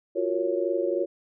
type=chord; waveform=sine; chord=Gb major seventh; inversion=third; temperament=just; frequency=346.9 / 370 / 462.5 / 555 Hz; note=F4 / Gb4 / Bb4 / Db5; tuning=-12 / 0 / -14 / +2 cents; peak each=-28 / -29 / -31 / -28 dBFS; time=0.15-1.06 s; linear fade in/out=20 ms; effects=none